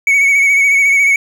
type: tone with vibrato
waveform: triangle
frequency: 2235 Hz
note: C#7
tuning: 14 cents sharp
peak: -6 dBFS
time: 0.07-1.16 s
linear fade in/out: 2 ms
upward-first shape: sine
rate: 14 Hz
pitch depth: 37 cents each way
effects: none